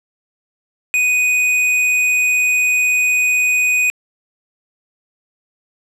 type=tone with tanh clipping; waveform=sine; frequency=2489 Hz; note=D#7; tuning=in tune; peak=-14 dBFS; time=0.94-3.9 s; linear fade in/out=0 ms; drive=13 dB; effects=low-pass 12000 Hz 12 dB/octave